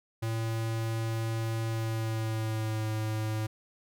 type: tone with pitch glide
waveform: square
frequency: 112.9 to 108.87 Hz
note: A2 to A2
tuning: +45 to -18 cents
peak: -30 dBFS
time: 0.22-3.47 s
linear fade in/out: 10 ms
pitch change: -63 cents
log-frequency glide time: 1.7-2.88 s
effects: none